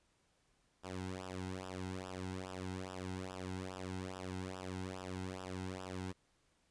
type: tone with flanger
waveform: sawtooth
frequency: 93 Hz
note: F#2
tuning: 9 cents sharp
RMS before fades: -44 dBFS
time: 0.83-6.13 s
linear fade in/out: 20 ms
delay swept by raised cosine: 0.46 to 1.76 ms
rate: 2.4 Hz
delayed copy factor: -0.95
effects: pink hiss -75 dBFS RMS until 6.7 s + resampled to 22050 Hz